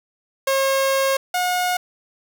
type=tone pair in turn; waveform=sawtooth; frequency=540 / 722.5 Hz; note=C#5 / F#5; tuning=-45 / -41 cents; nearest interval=perfect fourth; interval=504 cents; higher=second; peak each=-13 / -15 dBFS; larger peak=first; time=0.47-1.17 / 1.34-1.77 s; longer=first; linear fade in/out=5 ms; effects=7-bit